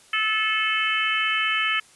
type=harmonic tone; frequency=435.2 Hz; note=A4; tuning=19 cents flat; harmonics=3 / 4 / 5 / 6 / 7; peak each=-27 / -27 / -27 / -27 / -27 dBFS; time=0.13-1.8 s; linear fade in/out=5 ms; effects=white hiss -53 dBFS RMS until 1.95 s + resampled to 24000 Hz